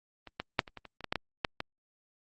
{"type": "clicks", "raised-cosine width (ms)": 0.3, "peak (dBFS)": [-29, -17, -7, -29, -27, -30, -29, -20, -13, -14, -11, -17], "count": 12, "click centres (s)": [0.273, 0.4, 0.592, 0.678, 0.773, 0.853, 1.007, 1.043, 1.125, 1.157, 1.448, 1.604], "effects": ["Opus 32 kbps"]}